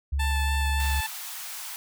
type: tone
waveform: sine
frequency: 69.8 Hz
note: C#2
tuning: 13 cents sharp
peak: -23 dBFS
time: 0.12-1.01 s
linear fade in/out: 10 ms
type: tone with vibrato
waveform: 15% pulse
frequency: 880 Hz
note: A5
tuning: in tune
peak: -22 dBFS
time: 0.19-1.07 s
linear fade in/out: 10 ms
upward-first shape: sine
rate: 3.5 Hz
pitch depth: 11 cents each way
type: high-pass noise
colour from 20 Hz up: white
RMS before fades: -37 dBFS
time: 0.8-1.76 s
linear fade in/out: 0 ms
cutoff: 690 Hz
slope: 48 dB/octave
effects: none